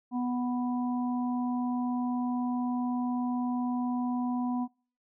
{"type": "harmonic tone", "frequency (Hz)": 246.9, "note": "B3", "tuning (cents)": 0, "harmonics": [1, 3, 4], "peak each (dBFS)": [-28, -38, -40], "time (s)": [0.11, 4.68], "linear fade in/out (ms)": 50, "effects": ["noise-tail reverb RT60 0.4 s tail -24 dB re dry"]}